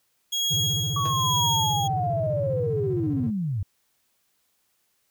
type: tone with tremolo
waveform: 30% pulse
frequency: 3302 Hz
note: G#7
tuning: 11 cents flat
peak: -19 dBFS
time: 0.32-1.88 s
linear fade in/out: 10 ms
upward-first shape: sine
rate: 1.1 Hz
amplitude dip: 60%
type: tone with vibrato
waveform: triangle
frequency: 126.2 Hz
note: B2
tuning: 38 cents sharp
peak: -24 dBFS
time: 0.5-3.31 s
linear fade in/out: 20 ms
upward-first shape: square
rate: 15 Hz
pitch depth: 280 cents each way
type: linear sweep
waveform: sine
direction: down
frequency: 1144 to 88 Hz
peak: -24 dBFS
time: 0.96-3.63 s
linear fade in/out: 5 ms
type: tone with exponential decay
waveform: 15% pulse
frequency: 162.4 Hz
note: E3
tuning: 26 cents flat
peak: -25 dBFS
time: 1.05-1.2 s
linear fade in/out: 2 ms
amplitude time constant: 31 ms
effects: white hiss -70 dBFS RMS until 5.1 s